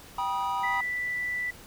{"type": "chord", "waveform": "triangle", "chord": "G augmented", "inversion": "none", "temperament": "equal with one note detuned", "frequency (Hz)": [784, 970.2, 1244.5], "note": ["G5", "B5", "D#6"], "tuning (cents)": [0, -31, 0], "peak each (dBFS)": [-31, -27, -32], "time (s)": [0.18, 0.81], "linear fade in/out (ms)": 5}
{"type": "tone", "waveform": "sine", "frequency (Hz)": 1975.5, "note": "B6", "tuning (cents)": 0, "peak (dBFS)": -28, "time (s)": [0.63, 1.51], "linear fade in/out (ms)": 10}
{"effects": ["pink hiss -49 dBFS RMS until 1.66 s"]}